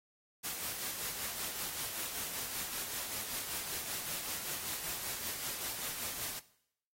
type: noise with tremolo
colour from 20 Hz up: white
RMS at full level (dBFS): -38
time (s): 0.43-6.4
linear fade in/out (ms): 20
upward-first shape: sine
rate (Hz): 5.2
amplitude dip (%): 40
effects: noise-tail reverb RT60 0.7 s tail -18 dB re dry + AAC 48 kbps